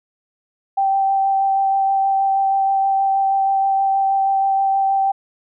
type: tone with vibrato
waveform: sine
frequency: 780 Hz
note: G5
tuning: 9 cents flat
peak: -14 dBFS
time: 0.77-5.12 s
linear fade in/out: 10 ms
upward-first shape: sine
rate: 6.3 Hz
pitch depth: 10 cents each way
effects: none